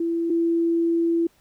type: tone pair in turn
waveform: sine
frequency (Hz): 335.1 / 335.1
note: E4 / E4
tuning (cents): +29 / +29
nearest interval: unison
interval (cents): 0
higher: neither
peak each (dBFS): -21 / -18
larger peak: second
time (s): 0-0.3 / 0.3-1.27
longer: second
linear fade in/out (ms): 5
effects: pink hiss -61 dBFS RMS until 1.4 s